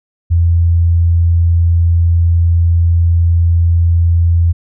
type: tone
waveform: sine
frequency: 84.7 Hz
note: E2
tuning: 48 cents sharp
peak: -7 dBFS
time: 0.3-4.53 s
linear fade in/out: 20 ms
effects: none